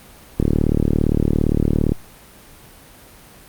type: click train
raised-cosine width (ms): 3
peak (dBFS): -3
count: 58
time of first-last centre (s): 0.4-1.92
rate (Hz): 37.5
effects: pink hiss -44 dBFS RMS until 3.48 s + Opus 32 kbps